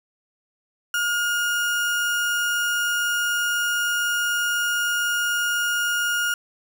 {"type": "tone", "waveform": "35% pulse", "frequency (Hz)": 1427, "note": "F6", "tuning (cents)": 37, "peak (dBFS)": -19, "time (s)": [0.94, 6.34], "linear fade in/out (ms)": 2, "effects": []}